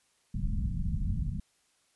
pink low-pass noise, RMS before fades -31 dBFS, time 0.34-1.4 s, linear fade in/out 5 ms, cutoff 210 Hz, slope 48 dB/octave, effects white hiss -70 dBFS RMS until 1.95 s + resampled to 24000 Hz

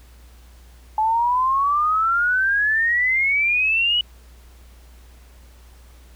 sine exponential sweep, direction up, 857 to 2960 Hz, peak -16 dBFS, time 0.98-4.01 s, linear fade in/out 2 ms, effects added 60 Hz sine -44 dBFS peak until 6.15 s + pink hiss -54 dBFS RMS until 6.15 s

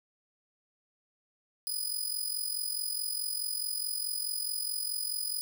10% pulse tone with amplitude modulation, 4978 Hz, D#8, in tune, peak -22 dBFS, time 1.67-5.41 s, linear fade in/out 0 ms, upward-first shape sine, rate 44.7 Hz, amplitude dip 70%, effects none

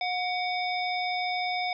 harmonic tone with a mistuned harmonic, 725 Hz, F#5, 35 cents flat, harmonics 1 / 3 / 5 / 7, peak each -29 / -32 / -37 / -38 dBFS, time 0.01-1.73 s, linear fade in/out 2 ms, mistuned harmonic 3, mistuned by +61 cents, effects none

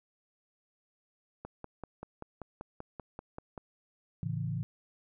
click train, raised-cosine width 1 ms, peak -27 dBFS, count 12, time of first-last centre 1.45-3.578 s, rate 5.17 Hz
sine chord, A major, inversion none, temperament equal with one note detuned, 110 / 138.59 / 165.39 Hz, A2 / C#3 / E3, 0 / 0 / +6 cents, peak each -36 dBFS, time 4.23-4.63 s, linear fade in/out 0 ms
effects none

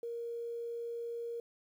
sine tone, 468.6 Hz, A#4, 9 cents sharp, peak -37 dBFS, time 0.03-1.4 s, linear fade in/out 2 ms, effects 11-bit

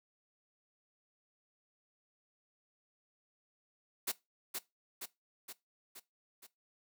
white noise with echo, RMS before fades -35 dBFS, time 4.07-4.12 s, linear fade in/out 10 ms, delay 470 ms, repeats 5, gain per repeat -4 dB, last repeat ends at 6.47 s, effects noise-tail reverb RT60 0.2 s tail -19 dB re dry + high-pass 200 Hz 12 dB/octave

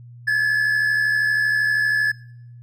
triangle tone pair together, 1645 / 1717.7 Hz, G#6 / A6, -17 / -42 cents, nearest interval minor second, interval 75 cents, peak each -24 / -15 dBFS, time 0.27-2.12 s, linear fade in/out 10 ms, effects noise-tail reverb RT60 0.7 s tail -21 dB re dry + added 120 Hz sine -39 dBFS peak until 2.62 s

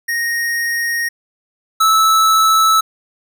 square tone pair in turn, 1864.7 / 1308.9 Hz, A#6 / E6, 0 / -13 cents, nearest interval tritone, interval 613 cents, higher first, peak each -17 / -10 dBFS, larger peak second, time 0.08-1.09 / 1.8-2.81 s, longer neither, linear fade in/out 10 ms, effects none

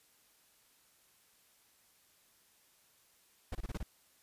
brown noise bursts, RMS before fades -38 dBFS, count 6, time 3.52-3.831 s, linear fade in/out 5 ms, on 31 ms, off 25 ms, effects white hiss -68 dBFS RMS until 4.22 s + resampled to 32000 Hz

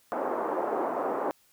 pink band-pass noise, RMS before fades -30 dBFS, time 0.12-1.31 s, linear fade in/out 0 ms, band 330 to 1100 Hz, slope 24 dB/octave, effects white hiss -64 dBFS RMS until 1.52 s

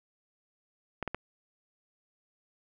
clicks, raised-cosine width 0.5 ms, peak -18 dBFS, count 3, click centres 1.027 / 1.077 / 1.146 s, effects none

